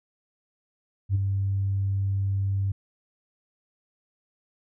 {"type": "tone with ADSR envelope", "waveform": "sine", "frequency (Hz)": 98, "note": "G2", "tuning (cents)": 0, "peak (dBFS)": -16, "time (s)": [1.09, 2.72], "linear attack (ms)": 60, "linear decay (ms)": 18, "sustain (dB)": -6, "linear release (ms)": 7, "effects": ["tanh soft clip ceiling -17 dBFS"]}